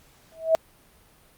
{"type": "tone with exponential growth", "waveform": "sine", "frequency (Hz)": 647, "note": "E5", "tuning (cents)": -32, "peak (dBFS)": -12, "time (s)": [0.32, 0.55], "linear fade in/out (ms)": 0, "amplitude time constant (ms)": 48, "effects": ["pink hiss -57 dBFS RMS until 1.37 s", "Opus 48 kbps"]}